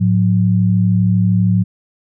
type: tone pair together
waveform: sine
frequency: 108.16 / 180.9 Hz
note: A2 / F#3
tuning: -29 / -39 cents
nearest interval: major sixth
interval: 890 cents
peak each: -13 dBFS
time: 0-1.64 s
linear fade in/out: 20 ms
effects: none